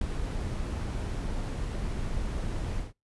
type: noise with ADSR envelope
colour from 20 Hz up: brown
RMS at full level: -25 dBFS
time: 0.01-2.93 s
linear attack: 5 ms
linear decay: 3 ms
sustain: -7 dB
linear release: 150 ms
effects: noise-tail reverb RT60 0.2 s tail -24 dB re dry + resampled to 24000 Hz